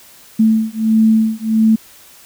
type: beating tone pair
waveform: sine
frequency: 220 / 221.5 Hz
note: A3 / A3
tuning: 0 / +12 cents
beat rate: 1.5 Hz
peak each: -13 dBFS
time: 0.39-1.76 s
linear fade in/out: 10 ms
effects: white hiss -43 dBFS RMS until 2.25 s